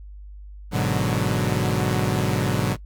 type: chord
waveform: sawtooth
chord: G# half-diminished seventh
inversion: none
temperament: equal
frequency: 103.83 / 123.47 / 146.83 / 185 Hz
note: G#2 / B2 / D3 / F#3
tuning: 0 / 0 / 0 / 0 cents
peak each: -22 dBFS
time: 0.71-2.77 s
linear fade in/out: 50 ms
effects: noise-tail reverb RT60 0.1 s tail -20 dB re dry + added 50 Hz sine -37 dBFS peak until 2.85 s